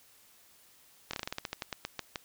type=slowing click train; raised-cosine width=0.2 ms; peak=-17 dBFS; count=15; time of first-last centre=1.11-2.158 s; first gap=24 ms; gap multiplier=1.16; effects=white hiss -61 dBFS RMS until 2.24 s